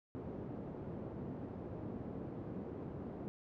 pink band-pass noise, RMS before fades -45 dBFS, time 0.15-3.28 s, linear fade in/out 0 ms, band 120 to 450 Hz, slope 12 dB/octave, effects none

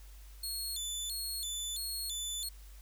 20% pulse tone with vibrato, 3886 Hz, B7, 29 cents flat, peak -30 dBFS, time 0.43-2.49 s, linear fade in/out 5 ms, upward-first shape square, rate 1.5 Hz, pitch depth 180 cents each way, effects added 50 Hz sine -49 dBFS peak until 2.81 s + white hiss -61 dBFS RMS until 2.81 s

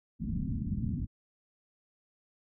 white low-pass noise, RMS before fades -33 dBFS, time 0.19-1.07 s, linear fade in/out 50 ms, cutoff 240 Hz, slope 48 dB/octave, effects none

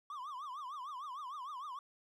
triangle tone with vibrato, 1101 Hz, C#6, 12 cents flat, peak -40 dBFS, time 0.1-1.79 s, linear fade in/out 2 ms, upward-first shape triangle, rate 6.6 Hz, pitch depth 230 cents each way, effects none

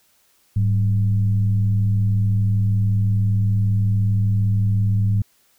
sine tone with frequency modulation, 103.83 Hz, G#2, in tune, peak -15 dBFS, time 0.56-5.22 s, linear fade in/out 5 ms, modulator 86.5 Hz, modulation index 0.46, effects white hiss -60 dBFS RMS until 5.58 s

